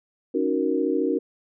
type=chord; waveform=sine; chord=D# minor seventh; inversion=third; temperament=equal; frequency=277.2 / 311.1 / 370 / 466.2 Hz; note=C#4 / D#4 / F#4 / A#4; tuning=0 / 0 / 0 / 0 cents; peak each=-26 dBFS; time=0.34-1.19 s; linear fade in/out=10 ms; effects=none